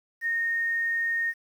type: tone with quantisation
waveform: sine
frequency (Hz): 1846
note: A#6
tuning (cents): -17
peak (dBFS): -24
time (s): 0.21-1.34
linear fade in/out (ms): 50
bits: 9
effects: none